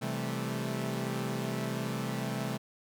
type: chord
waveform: sawtooth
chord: A minor seventh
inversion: first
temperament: equal with one note detuned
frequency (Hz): 130.81 / 164.81 / 196 / 217.6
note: C3 / E3 / G3 / A3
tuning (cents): 0 / 0 / 0 / -19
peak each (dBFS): -32 / -36 / -35 / -33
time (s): 0.01-2.58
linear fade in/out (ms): 20
effects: none